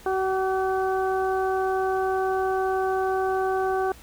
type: harmonic tone with a mistuned harmonic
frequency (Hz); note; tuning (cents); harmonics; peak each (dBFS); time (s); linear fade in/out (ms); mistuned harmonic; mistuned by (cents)
379; F#4; +42; 1 / 2 / 3 / 4; -24 / -26 / -33 / -34; 0.06-3.92; 2; 3; +17
effects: added 60 Hz sine -49 dBFS peak until 4.02 s + pink hiss -49 dBFS RMS until 4.02 s